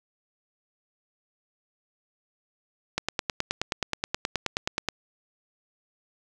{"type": "click train", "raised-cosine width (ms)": 0.2, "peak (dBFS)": -8, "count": 19, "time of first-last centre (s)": [2.98, 4.887], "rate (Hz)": 9.44, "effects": []}